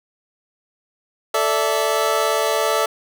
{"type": "chord", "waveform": "25% pulse", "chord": "A suspended fourth", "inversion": "none", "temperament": "equal with one note detuned", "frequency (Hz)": [440, 581.6, 659.3], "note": ["A4", "D5", "E5"], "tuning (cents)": [0, -17, 0], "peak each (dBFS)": -18, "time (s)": [1.34, 2.86], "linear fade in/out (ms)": 5, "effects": []}